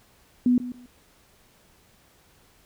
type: tone with echo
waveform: sine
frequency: 246.9 Hz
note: B3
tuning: in tune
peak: -16 dBFS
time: 0.46-0.58 s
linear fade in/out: 2 ms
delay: 140 ms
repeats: 2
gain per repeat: -14 dB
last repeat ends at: 0.86 s
effects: pink hiss -59 dBFS RMS until 2.65 s